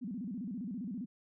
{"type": "tone with vibrato", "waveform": "sine", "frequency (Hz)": 218.9, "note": "A3", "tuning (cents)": -9, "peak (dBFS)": -37, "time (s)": [0.01, 1.06], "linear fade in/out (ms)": 20, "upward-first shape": "square", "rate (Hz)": 15, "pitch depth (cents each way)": 230, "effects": []}